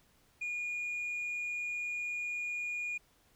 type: tone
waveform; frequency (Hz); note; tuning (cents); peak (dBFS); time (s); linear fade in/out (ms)
sine; 2436; D#7; -37; -32; 0.41-2.98; 10
effects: tanh soft clip ceiling -33 dBFS + pink hiss -68 dBFS RMS until 3.35 s